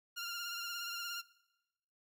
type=tone with vibrato; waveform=15% pulse; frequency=1396.9 Hz; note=F6; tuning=in tune; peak=-33 dBFS; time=0.16-1.22 s; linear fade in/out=20 ms; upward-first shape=triangle; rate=17 Hz; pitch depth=41 cents each way; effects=noise-tail reverb RT60 1.0 s tail -21 dB re dry